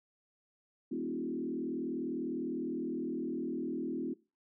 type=tone with frequency modulation; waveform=sine; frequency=293.7 Hz; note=D4; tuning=in tune; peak=-33 dBFS; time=0.91-4.14 s; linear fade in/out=10 ms; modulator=39.7 Hz; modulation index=1.8; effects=noise-tail reverb RT60 0.3 s tail -22 dB re dry